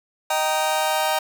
sawtooth chord, Eb major, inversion none, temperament just, 622.3 / 777.8 / 933.4 Hz, Eb5 / G5 / Bb5, 0 / -14 / +2 cents, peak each -20 dBFS, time 0.3-1.19 s, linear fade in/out 5 ms, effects none

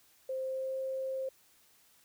sine tone with pitch glide, 524 to 528.6 Hz, C5 to C5, +2 to +18 cents, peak -33 dBFS, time 0.29-1.29 s, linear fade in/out 5 ms, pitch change +16 cents, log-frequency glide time 0.41-0.77 s, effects white hiss -65 dBFS RMS until 2.04 s

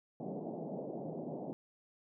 pink band-pass noise, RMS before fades -42 dBFS, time 0.2-1.53 s, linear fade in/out 0 ms, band 150 to 740 Hz, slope 48 dB/octave, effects none

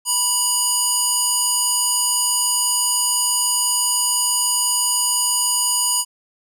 square tone with band-pass filter, 977 Hz, B5, 19 cents flat, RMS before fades -19 dBFS, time 0.05-6.05 s, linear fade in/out 50 ms, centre 8700 Hz, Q 2.1, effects none

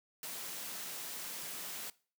white high-pass noise, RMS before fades -43 dBFS, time 0.23-1.9 s, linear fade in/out 2 ms, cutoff 130 Hz, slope 96 dB/octave, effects noise-tail reverb RT60 0.4 s tail -21 dB re dry

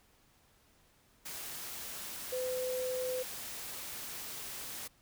sine tone in noise, 508 Hz, B4, 49 cents sharp, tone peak -33 dBFS, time 2.32-3.23 s, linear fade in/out 10 ms, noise white, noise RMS -43 dBFS, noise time 1.25-4.88 s, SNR +7 dB, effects pink hiss -67 dBFS RMS until 5.01 s

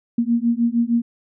sine beating tone pair, 231.6 / 238.1 Hz, A#3 / A#3, -11 / +37 cents, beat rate 6.5 Hz, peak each -19 dBFS, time 0.18-1.02 s, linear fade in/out 5 ms, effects none

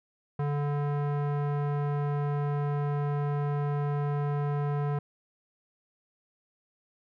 square tone with low-pass filter, 144.9 Hz, D3, 23 cents flat, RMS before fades -29 dBFS, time 0.39-4.99 s, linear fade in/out 5 ms, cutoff 1200 Hz, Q 1.1, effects none

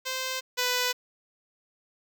5% pulse tone pair in turn, 519 / 496.9 Hz, C5 / B4, -14 / +11 cents, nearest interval minor second, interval 75 cents, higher first, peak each -18 / -13 dBFS, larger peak second, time 0.05-0.41 / 0.57-0.93 s, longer neither, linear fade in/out 20 ms, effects none

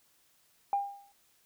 sine tone with exponential decay, 802 Hz, G5, 39 cents sharp, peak -23 dBFS, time 0.73-1.12 s, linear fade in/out 1 ms, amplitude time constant 83 ms, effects tanh soft clip ceiling -19 dBFS + white hiss -68 dBFS RMS until 1.45 s

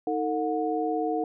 sine tone cluster, 313.8 / 450.6 / 727 Hz, D#4 / A4 / F#5, +15 / +41 / -31 cents, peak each -29 dBFS, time 0.07-1.24 s, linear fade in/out 2 ms, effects none

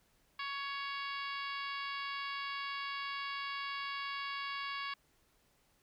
harmonic tone with a mistuned harmonic, 558 Hz, C#5, 11 cents sharp, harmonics 2 / 3 / 4 / 5 / 6 / 7 / 8 / 9, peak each -41 / -45 / -45 / -47 / -49 / -53 / -50 / -56 dBFS, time 0.39-4.94 s, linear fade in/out 5 ms, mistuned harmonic 8, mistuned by +25 cents, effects pink hiss -72 dBFS RMS until 5.82 s

